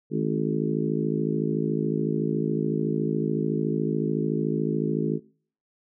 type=harmonic tone with a mistuned harmonic; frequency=53.8 Hz; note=A1; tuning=38 cents flat; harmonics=3 / 4 / 5 / 6 / 7 / 8; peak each=-28 / -29 / -30 / -31 / -31 / -32 dBFS; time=0.1-5.2 s; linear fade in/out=50 ms; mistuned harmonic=3; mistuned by=-65 cents; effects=noise-tail reverb RT60 0.5 s tail -23 dB re dry